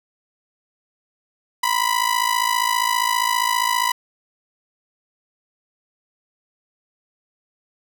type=ring-modulated tone; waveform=sawtooth; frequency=990 Hz; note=B5; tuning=4 cents sharp; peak=-11 dBFS; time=1.63-3.92 s; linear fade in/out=5 ms; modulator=27.5 Hz; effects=none